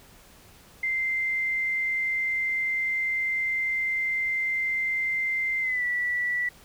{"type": "tone with pitch glide", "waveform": "sine", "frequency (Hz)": [2085, 1956.6], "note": ["C7", "B6"], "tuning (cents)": [-7, -17], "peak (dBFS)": -24, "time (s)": [0.83, 6.49], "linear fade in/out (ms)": 5, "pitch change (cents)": -110, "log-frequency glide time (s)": [5.61, 5.84], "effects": ["pink hiss -53 dBFS RMS until 6.64 s"]}